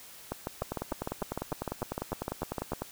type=two click trains; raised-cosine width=1 ms; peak=-18 / -18 dBFS; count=23 / 17; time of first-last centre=0.62-2.82 / 0.32-2.733 s; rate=10 / 6.63 Hz; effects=white hiss -50 dBFS RMS until 2.91 s